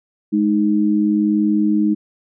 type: tone pair together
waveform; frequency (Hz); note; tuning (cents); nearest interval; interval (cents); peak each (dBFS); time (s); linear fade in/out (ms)
sine; 210 / 311.1; G#3 / D#4; +19 / 0; perfect fifth; 681; -16; 0.32-1.95; 20
effects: none